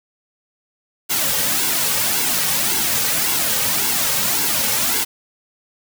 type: noise with flanger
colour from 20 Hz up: white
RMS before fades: -19 dBFS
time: 1.09-5.05 s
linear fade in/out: 20 ms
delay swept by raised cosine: 1.6 to 3 ms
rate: 1.8 Hz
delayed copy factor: -0.65
effects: none